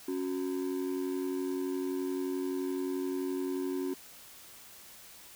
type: ring-modulated tone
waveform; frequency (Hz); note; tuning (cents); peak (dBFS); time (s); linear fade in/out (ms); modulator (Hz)
triangle; 321.9; E4; -41; -26; 0.08-3.94; 5; 45.8
effects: white hiss -52 dBFS RMS until 5.35 s